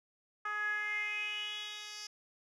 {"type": "tone with band-pass filter sweep", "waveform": "10% pulse", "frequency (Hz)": 419.6, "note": "G#4", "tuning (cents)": 18, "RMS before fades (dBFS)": -38, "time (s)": [0.45, 2.07], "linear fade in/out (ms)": 5, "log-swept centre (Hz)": [1400, 4900], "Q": 6.7, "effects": []}